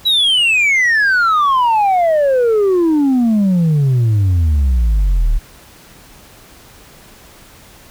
sine exponential sweep, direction down, 3951 to 35.35 Hz, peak -7 dBFS, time 0.05-5.39 s, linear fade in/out 20 ms, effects tanh soft clip ceiling -9 dBFS + pink hiss -42 dBFS RMS until 7.9 s

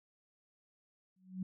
sine tone with exponential growth, 186.2 Hz, F#3, 11 cents sharp, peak -33 dBFS, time 1.16-1.43 s, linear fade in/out 5 ms, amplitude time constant 57 ms, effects none

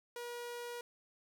sawtooth tone, 480 Hz, B4, 49 cents flat, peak -38 dBFS, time 0.16-0.81 s, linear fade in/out 2 ms, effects none

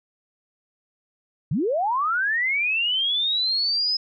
sine linear sweep, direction up, 115.1 to 5120 Hz, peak -20 dBFS, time 1.51-3.97 s, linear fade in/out 5 ms, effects none

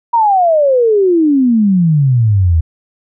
sine exponential sweep, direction down, 960 to 77.78 Hz, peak -7 dBFS, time 0.13-2.61 s, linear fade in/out 10 ms, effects none

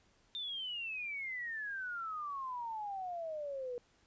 sine exponential sweep, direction down, 3633 to 478.5 Hz, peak -38 dBFS, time 0.35-3.78 s, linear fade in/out 0 ms, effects pink hiss -70 dBFS RMS until 4.06 s + resampled to 16000 Hz

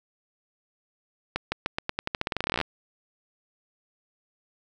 accelerating click train, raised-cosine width 0.3 ms, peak -10 dBFS, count 23, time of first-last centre 1.36-2.613 s, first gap 160 ms, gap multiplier 0.88, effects none

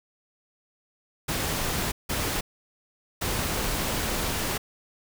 pink noise bursts at uneven times, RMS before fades -28 dBFS, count 3, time 1.28-1.92 / 2.09-2.41 / 3.21-4.58 s, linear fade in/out 10 ms, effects none

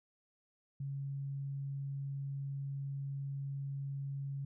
sine tone, 138.59 Hz, C#3, in tune, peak -37 dBFS, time 0.8-4.45 s, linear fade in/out 5 ms, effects none

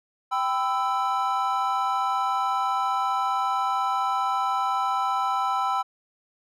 triangle chord, E minor, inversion first, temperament equal with one note detuned, 784 / 1003.9 / 1318.5 Hz, G5 / B5 / E6, 0 / +28 / 0 cents, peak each -25 dBFS, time 0.31-5.83 s, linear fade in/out 20 ms, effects none

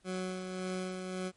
20% pulse tone with tremolo, 185 Hz, F#3, in tune, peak -29 dBFS, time 0.04-1.32 s, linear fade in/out 50 ms, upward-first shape sine, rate 1.8 Hz, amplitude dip 40%, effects pink hiss -69 dBFS RMS until 1.36 s + MP3 48 kbps

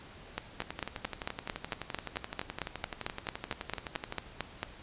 two click trains, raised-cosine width 0.3 ms, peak -20 / -16 dBFS, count 42 / 20, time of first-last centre 0.62-4.124 / 0.38-4.631 s, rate 11.7 / 4.47 Hz, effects pink hiss -51 dBFS RMS until 4.82 s + resampled to 8000 Hz

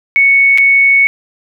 sine tone with dropouts, 2217 Hz, C#7, in tune, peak -5 dBFS, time 0.16-1.07 s, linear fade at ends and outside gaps 0 ms, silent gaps 0.576-0.583 s, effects none

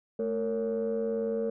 sine tone cluster, 219.5 / 459.9 / 558 Hz, A3 / A#4 / C#5, -4 / -23 / +11 cents, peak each -33 / -28 / -34 dBFS, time 0.19-1.5 s, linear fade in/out 5 ms, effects tanh soft clip ceiling -22 dBFS

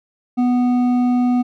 sine tone with hard clipping, 246.9 Hz, B3, in tune, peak -15 dBFS, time 0.37-1.43 s, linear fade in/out 20 ms, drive 7 dB, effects none

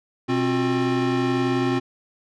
square tone cluster, 125.1 / 265 / 356.7 Hz, B2 / C4 / F4, +23 / +22 / +37 cents, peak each -28 / -23 / -25 dBFS, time 0.28-1.8 s, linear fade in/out 20 ms, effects low-pass 4000 Hz 12 dB/octave

